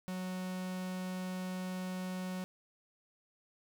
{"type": "tone", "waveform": "45% pulse", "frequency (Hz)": 184.4, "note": "F#3", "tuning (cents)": -6, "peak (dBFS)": -37, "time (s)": [0.08, 2.44], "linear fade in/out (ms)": 0, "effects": []}